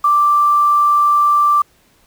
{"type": "tone with quantisation", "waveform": "sine", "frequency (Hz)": 1174.7, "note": "D6", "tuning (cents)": 0, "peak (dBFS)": -9, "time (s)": [0.04, 1.62], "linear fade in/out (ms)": 5, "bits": 6, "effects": ["pink hiss -54 dBFS RMS until 2.06 s"]}